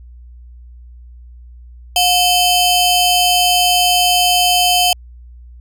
sawtooth ring-modulated tone, 1900 Hz, A#6, 33 cents sharp, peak -4 dBFS, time 1.96-4.93 s, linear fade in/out 2 ms, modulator 1180 Hz, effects added 60 Hz sine -35 dBFS peak until 5.6 s

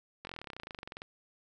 slowing click train, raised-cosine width 0.3 ms, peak -26 dBFS, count 24, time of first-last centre 0.25-1.019 s, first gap 21 ms, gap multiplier 1.04, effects none

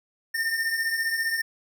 square beating tone pair, 1800 / 1815 Hz, A6 / A#6, +39 / -47 cents, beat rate 15 Hz, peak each -32 / -26 dBFS, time 0.34-1.42 s, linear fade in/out 10 ms, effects none

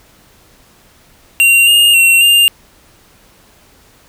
square tone with pitch steps, 2760 / 2832 / 2728 / 2802 Hz, F7 / F7 / F7 / F7, -21 / +23 / -41 / +5 cents, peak -6 dBFS, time 1.4-2.48 s, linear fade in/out 0 ms, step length 270 ms, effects pink hiss -47 dBFS RMS until 4.08 s

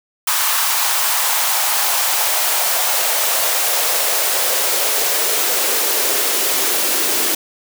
white noise with high-pass filter sweep, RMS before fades -17 dBFS, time 0.27-7.35 s, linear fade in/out 5 ms, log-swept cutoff 1000 to 330 Hz, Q 2.3, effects none

